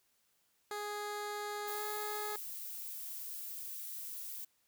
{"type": "tone with pitch glide", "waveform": "15% pulse", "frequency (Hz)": [415.3, 420.4], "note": ["G#4", "G#4"], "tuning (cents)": [0, 21], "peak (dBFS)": -32, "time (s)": [0.71, 2.36], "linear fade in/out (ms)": 2, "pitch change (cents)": 21, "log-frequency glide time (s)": [1.71, 1.84]}
{"type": "noise", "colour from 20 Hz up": "violet", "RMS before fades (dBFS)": -44, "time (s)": [1.67, 4.45], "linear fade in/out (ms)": 10}
{"effects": ["white hiss -75 dBFS RMS until 4.67 s"]}